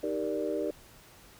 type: chord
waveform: sine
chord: Eb major seventh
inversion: none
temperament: equal with one note detuned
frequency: 311.1 / 392 / 468.3 / 587.3 Hz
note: Eb4 / G4 / Bb4 / D5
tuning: 0 / 0 / +8 / 0 cents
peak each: -34 dBFS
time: 0.03-0.71 s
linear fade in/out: 5 ms
effects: tanh soft clip ceiling -20 dBFS + pink hiss -55 dBFS RMS until 1.39 s